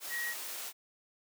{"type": "tone in noise", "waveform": "sine", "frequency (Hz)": 1900, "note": "A#6", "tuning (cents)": 33, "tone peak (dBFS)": -34, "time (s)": [0.09, 0.35], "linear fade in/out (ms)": 50, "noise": "white", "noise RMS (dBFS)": -41, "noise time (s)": [0, 0.73], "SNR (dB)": 4, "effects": ["high-pass 400 Hz 12 dB/octave"]}